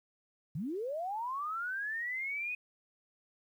sine linear sweep, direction up, 130 to 2515 Hz, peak -34 dBFS, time 0.55-2.55 s, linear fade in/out 5 ms, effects 11-bit

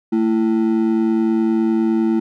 triangle ring-modulated tone, 278.3 Hz, C#4, 7 cents sharp, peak -9 dBFS, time 0.12-2.2 s, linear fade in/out 10 ms, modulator 54.9 Hz, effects none

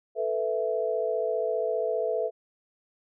sine chord, A suspended second, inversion none, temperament just, 440 / 495 / 660 Hz, A4 / B4 / E5, 0 / +4 / +2 cents, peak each -29 / -30 / -29 dBFS, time 0.15-2.31 s, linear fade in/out 50 ms, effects none

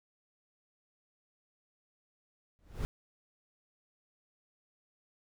brown noise with exponential growth, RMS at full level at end -31 dBFS, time 2.59-2.85 s, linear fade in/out 0 ms, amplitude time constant 56 ms, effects none

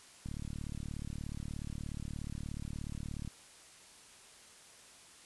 click train, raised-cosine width 5 ms, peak -29 dBFS, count 112, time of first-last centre 0.26-3.276 s, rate 36.8 Hz, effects white hiss -57 dBFS RMS until 5.25 s + resampled to 24000 Hz

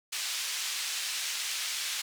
pink band-pass noise, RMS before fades -34 dBFS, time 0.12-2.02 s, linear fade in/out 10 ms, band 2700 to 8200 Hz, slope 12 dB/octave, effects none

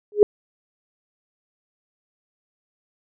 sine tone with exponential growth, 415.3 Hz, G#4, in tune, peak -4 dBFS, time 0.12-0.23 s, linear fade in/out 1 ms, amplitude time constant 22 ms, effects none

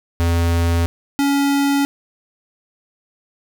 square tone pair in turn, 84.7 / 280.7 Hz, E2 / C#4, +48 / +22 cents, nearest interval octave + major sixth, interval 2074 cents, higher second, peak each -15 dBFS, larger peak neither, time 0.2-0.86 / 1.19-1.85 s, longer neither, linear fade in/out 0 ms, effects none

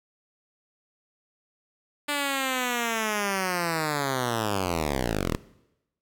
5% pulse linear sweep, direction down, 293.7 to 35.04 Hz, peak -14 dBFS, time 2.08-5.37 s, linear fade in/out 10 ms, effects noise-tail reverb RT60 0.9 s tail -20 dB re dry

